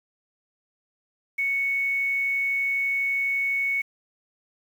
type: tone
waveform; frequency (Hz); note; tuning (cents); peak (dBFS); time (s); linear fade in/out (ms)
sine; 2217; C#7; 0; -22; 1.38-3.82; 10
effects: 8-bit